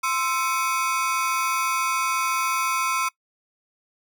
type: ring-modulated tone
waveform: 30% pulse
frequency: 1185 Hz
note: D6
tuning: 15 cents sharp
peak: -16 dBFS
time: 0.03-3.09 s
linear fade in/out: 10 ms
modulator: 143 Hz
effects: noise-tail reverb RT60 0.1 s tail -22 dB re dry